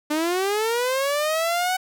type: linear sweep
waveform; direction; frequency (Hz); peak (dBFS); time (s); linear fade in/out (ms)
sawtooth; up; 295.1 to 752; -17; 0.1-1.77; 10
effects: none